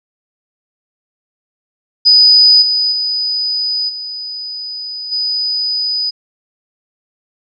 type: tone with level steps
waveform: sine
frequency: 4978 Hz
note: D#8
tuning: in tune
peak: -4 / -11 / -14 / -22 / -14 dBFS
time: 2.05-6.11 s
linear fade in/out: 20 ms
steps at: 2.61 / 2.91 / 3.88 / 5.11 s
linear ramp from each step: 20 ms
effects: none

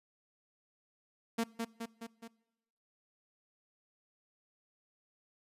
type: tone with echo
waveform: sawtooth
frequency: 229.3 Hz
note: A#3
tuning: 28 cents flat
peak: -26 dBFS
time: 1.38-1.44 s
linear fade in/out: 10 ms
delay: 210 ms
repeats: 4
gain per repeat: -4 dB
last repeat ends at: 2.28 s
effects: noise-tail reverb RT60 1.0 s tail -23 dB re dry + resampled to 32000 Hz

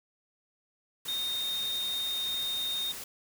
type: tone in noise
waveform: sine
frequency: 3685 Hz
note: A#7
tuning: 21 cents flat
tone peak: -30 dBFS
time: 1.08-2.92 s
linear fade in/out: 5 ms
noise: white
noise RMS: -41 dBFS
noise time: 1.05-3.04 s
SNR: +8 dB
effects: none

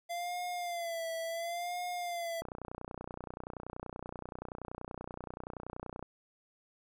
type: tone with vibrato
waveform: square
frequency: 685 Hz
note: F5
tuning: 34 cents flat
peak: -36 dBFS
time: 0.09-2.42 s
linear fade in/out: 20 ms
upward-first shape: sine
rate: 0.71 Hz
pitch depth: 73 cents each way
type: click train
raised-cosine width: 1 ms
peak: -27 dBFS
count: 111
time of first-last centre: 2.42-6.027 s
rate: 30.5 Hz
effects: none

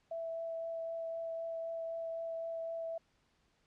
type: tone with vibrato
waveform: sine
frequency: 660 Hz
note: E5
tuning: 2 cents sharp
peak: -37 dBFS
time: 0.11-2.98 s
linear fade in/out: 5 ms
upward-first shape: triangle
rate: 3.9 Hz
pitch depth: 10 cents each way
effects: pink hiss -74 dBFS RMS until 3.66 s + low-pass 6000 Hz 12 dB/octave

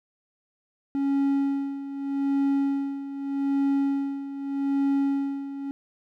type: tone with tremolo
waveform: triangle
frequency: 277.2 Hz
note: C#4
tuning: in tune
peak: -18 dBFS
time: 0.95-5.71 s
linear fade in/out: 0 ms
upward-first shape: sine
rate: 0.82 Hz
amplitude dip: 75%
effects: none

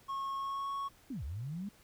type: tone with pitch glide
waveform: triangle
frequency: 1091 to 1107.5 Hz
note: C#6 to C#6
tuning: -28 to -2 cents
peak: -33 dBFS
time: 0.08-0.89 s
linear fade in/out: 20 ms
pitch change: +26 cents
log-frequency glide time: 0.37-0.7 s
type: linear two-way sweep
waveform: sine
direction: down then up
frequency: 293.7 to 61.74 to 211.3 Hz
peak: -37 dBFS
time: 1.1-1.69 s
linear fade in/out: 5 ms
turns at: 1.24 s
effects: pink hiss -63 dBFS RMS until 1.83 s

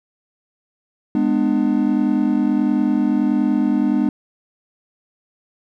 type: chord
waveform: triangle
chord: G# diminished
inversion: none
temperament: just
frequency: 207.7 / 249.2 / 299 Hz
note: G#3 / B3 / D4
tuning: 0 / +16 / +31 cents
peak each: -18 / -17 / -17 dBFS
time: 1.15-4.09 s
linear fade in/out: 2 ms
effects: none

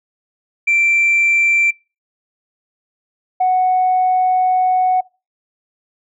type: tone pair in turn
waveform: sine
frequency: 2349 / 739.9 Hz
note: D7 / F#5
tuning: 0 / 0 cents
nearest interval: octave + minor sixth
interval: 2000 cents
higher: first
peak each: -10 dBFS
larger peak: neither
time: 0.67-1.71 / 3.4-5.01 s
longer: second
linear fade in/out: 10 ms
effects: noise-tail reverb RT60 0.3 s tail -24 dB re dry + tanh soft clip ceiling -8 dBFS

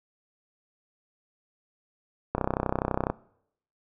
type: click train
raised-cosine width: 1 ms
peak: -11 dBFS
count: 25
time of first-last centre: 2.35-3.1 s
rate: 32 Hz
effects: noise-tail reverb RT60 0.7 s tail -21 dB re dry

